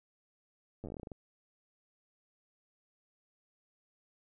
slowing click train, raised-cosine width 2 ms, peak -30 dBFS, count 13, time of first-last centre 0.84-1.118 s, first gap 9 ms, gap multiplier 1.16, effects none

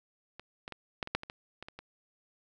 clicks, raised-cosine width 0.3 ms, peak -28 / -24 / -25 / -16 / -24 / -12 / -25 / -25 / -26 / -28 / -28 dBFS, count 11, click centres 0.396 / 0.679 / 0.723 / 1.028 / 1.074 / 1.15 / 1.234 / 1.299 / 1.626 / 1.685 / 1.79 s, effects none

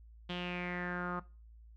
sawtooth tone with low-pass filter sweep, 177.7 Hz, F3, 30 cents sharp, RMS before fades -38 dBFS, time 0.29-1.2 s, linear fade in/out 10 ms, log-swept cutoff 3300 to 1200 Hz, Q 5.8, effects noise-tail reverb RT60 0.3 s tail -18 dB re dry + added 56 Hz sine -53 dBFS peak until 1.76 s

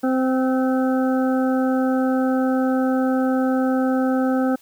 harmonic tone with a mistuned harmonic, 260 Hz, C4, 11 cents flat, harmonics 1 / 2 / 3 / 5 / 6, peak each -18 / -24 / -28 / -32 / -34 dBFS, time 0.03-4.56 s, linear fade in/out 10 ms, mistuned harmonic 6, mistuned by -33 cents, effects white hiss -54 dBFS RMS until 4.61 s

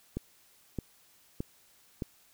click train, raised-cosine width 3 ms, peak -20 dBFS, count 4, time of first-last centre 0.17-2.022 s, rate 1.62 Hz, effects white hiss -63 dBFS RMS until 2.33 s

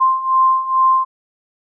sine beating tone pair, 1046.5 / 1048.8 Hz, C6 / C6, 0 / +4 cents, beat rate 2.3 Hz, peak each -17 / -13 dBFS, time 0-1.05 s, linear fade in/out 20 ms, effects none

